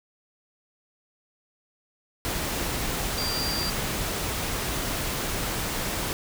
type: tone in noise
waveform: sine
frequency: 4731 Hz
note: D8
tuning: 12 cents sharp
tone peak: -29 dBFS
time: 3.18-3.7 s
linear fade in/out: 0 ms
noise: pink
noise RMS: -29 dBFS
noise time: 2.25-6.13 s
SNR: -3 dB
effects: none